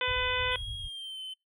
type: harmonic tone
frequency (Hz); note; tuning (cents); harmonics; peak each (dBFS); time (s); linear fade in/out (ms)
502; B4; +28; 1 / 2 / 3 / 4 / 5 / 6 / 7; -35 / -35 / -35 / -35 / -35 / -35 / -35; 0.01-0.56; 2
type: low-pass noise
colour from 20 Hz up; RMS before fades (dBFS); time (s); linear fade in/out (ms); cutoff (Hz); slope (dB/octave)
white; -41; 0.07-0.89; 10; 110; 48
type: tone with pitch glide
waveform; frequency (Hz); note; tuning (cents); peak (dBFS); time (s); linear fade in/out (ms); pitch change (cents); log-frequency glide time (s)
triangle; 3282 to 3062; G#7 to G7; -21 to -41; -36; 0.51-1.34; 10; -120; 0.77-1.21
effects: noise-tail reverb RT60 0.2 s tail -24 dB re dry